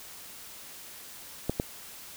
clicks, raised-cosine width 2 ms, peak -13 dBFS, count 2, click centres 1.496 / 1.599 s, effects white hiss -46 dBFS RMS until 2.16 s

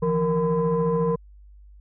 sine tone cluster, 156.7 / 170.7 / 465.6 / 1015 Hz, D#3 / F3 / A#4 / B5, +13 / -39 / -2 / +47 cents, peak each -30 / -23 / -21 / -29 dBFS, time 0.02-1.16 s, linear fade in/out 10 ms, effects tanh soft clip ceiling -13 dBFS + added 50 Hz sine -45 dBFS peak until 1.8 s

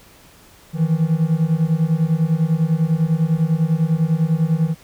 triangle beating tone pair, 156.4 / 166.4 Hz, D#3 / E3, +9 / +17 cents, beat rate 10 Hz, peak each -16 dBFS, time 0.73-4.75 s, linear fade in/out 50 ms, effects pink hiss -48 dBFS RMS until 4.83 s

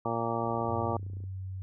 harmonic tone, 115.8 Hz, A#2, 11 cents flat, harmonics 1 / 2 / 3 / 4 / 5 / 6 / 7 / 8 / 10, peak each -37 / -37 / -37 / -37 / -37 / -37 / -37 / -37 / -37 dBFS, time 0.05-0.97 s, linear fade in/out 5 ms
click train, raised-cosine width 3 ms, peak -37 dBFS, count 24, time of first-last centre 0.44-1.239 s, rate 28.8 Hz
sine tone with pitch glide, 97.1 to 94.39 Hz, G2 to F#2, -16 to +35 cents, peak -35 dBFS, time 0.69-1.62 s, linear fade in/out 0 ms, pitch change -49 cents, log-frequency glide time 0.97-1.4 s
effects none

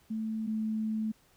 sine tone pair in turn, 220 / 218.2 Hz, A3 / A3, 0 / -14 cents, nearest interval unison, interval 14 cents, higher first, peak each -31 / -29 dBFS, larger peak second, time 0.1-0.47 / 0.47-1.12 s, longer second, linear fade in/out 10 ms, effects pink hiss -65 dBFS RMS until 1.36 s

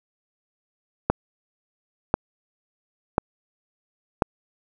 click train, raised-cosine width 1 ms, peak -3 dBFS, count 4, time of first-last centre 1.1-4.222 s, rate 0.961 Hz, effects none

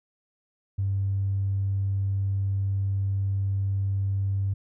triangle tone with tanh clipping, 98 Hz, G2, in tune, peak -23 dBFS, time 0.78-4.54 s, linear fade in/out 10 ms, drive 4 dB, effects none

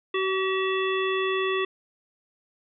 harmonic tone with a mistuned harmonic, 380 Hz, F#4, 46 cents sharp, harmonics 1 / 3 / 5 / 7 / 9, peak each -25 / -30 / -32 / -33 / -35 dBFS, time 0.14-1.65 s, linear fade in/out 5 ms, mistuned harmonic 5, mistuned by +21 cents, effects none

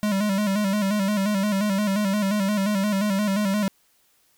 square tone with vibrato, 201.9 Hz, G#3, 49 cents flat, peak -21 dBFS, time 0.03-3.68 s, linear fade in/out 0 ms, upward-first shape square, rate 5.7 Hz, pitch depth 70 cents each way, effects white hiss -63 dBFS RMS until 4.37 s

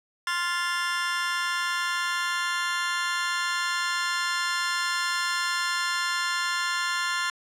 sawtooth chord, F major, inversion second, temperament just, 1047.7 / 1396.9 / 1746.1 Hz, C6 / F6 / A6, +2 / 0 / -14 cents, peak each -26 dBFS, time 0.27-7.3 s, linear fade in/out 2 ms, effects low-pass 8000 Hz 12 dB/octave

